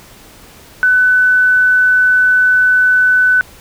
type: tone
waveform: sine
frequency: 1500 Hz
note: F#6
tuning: 23 cents sharp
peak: -7 dBFS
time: 0.83-3.41 s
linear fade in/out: 0 ms
effects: pink hiss -40 dBFS RMS until 3.6 s